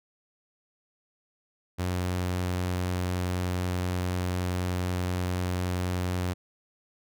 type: tone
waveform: sawtooth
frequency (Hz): 90.4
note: F#2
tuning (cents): -40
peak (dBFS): -23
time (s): 1.78-6.34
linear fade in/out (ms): 20
effects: none